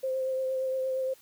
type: tone with vibrato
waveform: sine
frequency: 523.3 Hz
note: C5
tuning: in tune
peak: -27 dBFS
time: 0.03-1.14 s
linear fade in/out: 10 ms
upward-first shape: triangle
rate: 8.6 Hz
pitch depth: 21 cents each way
effects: white hiss -58 dBFS RMS until 1.21 s